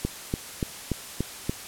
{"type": "click train", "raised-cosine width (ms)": 3, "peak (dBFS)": -12, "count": 6, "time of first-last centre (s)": [0.05, 1.495], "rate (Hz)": 3.46, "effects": ["white hiss -40 dBFS RMS until 1.67 s", "low-pass 12000 Hz 12 dB/octave"]}